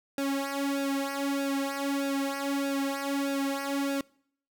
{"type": "tone with flanger", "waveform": "sawtooth", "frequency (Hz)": 277.2, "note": "C#4", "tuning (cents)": 0, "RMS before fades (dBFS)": -30, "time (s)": [0.18, 4.01], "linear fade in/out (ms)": 2, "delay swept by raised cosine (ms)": [0.94, 3.34], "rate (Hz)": 1.6, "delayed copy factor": -0.95, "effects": ["noise-tail reverb RT60 0.6 s tail -24 dB re dry"]}